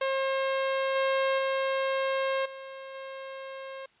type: tone with level steps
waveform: sawtooth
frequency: 536 Hz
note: C5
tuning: 42 cents sharp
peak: -22 / -20 / -22 / -36 / -34 dBFS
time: 0.01-3.86 s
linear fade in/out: 5 ms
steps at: 0.95 / 1.38 / 2.45 / 2.94 s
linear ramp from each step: 10 ms
effects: white hiss -64 dBFS RMS until 4 s + resampled to 8000 Hz